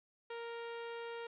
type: tone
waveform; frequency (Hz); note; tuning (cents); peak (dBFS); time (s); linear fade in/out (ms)
sawtooth; 466.2; A#4; 0; -38; 0.3-1.27; 5
effects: resampled to 8000 Hz + 11-bit